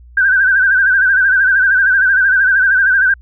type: tone with vibrato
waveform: sine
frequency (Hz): 1551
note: G6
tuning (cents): -19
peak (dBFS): -8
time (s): 0.17-3.14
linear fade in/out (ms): 5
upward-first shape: sine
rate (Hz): 13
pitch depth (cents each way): 77
effects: added 60 Hz sine -37 dBFS peak until 3.21 s